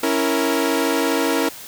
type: chord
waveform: sawtooth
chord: A# diminished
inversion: first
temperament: equal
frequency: 277.2 / 329.6 / 466.2 Hz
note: C#4 / E4 / A#4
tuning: 0 / 0 / 0 cents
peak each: -18 dBFS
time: 0.03-1.49 s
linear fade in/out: 5 ms
effects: white hiss -37 dBFS RMS until 1.67 s